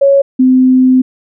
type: tone pair in turn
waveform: sine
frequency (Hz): 554.4 / 257.1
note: C#5 / C4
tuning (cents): 0 / -30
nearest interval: octave + minor second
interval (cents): 1330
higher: first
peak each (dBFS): -4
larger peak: neither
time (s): 0.01-0.22 / 0.39-1.02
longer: second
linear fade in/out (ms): 10
effects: none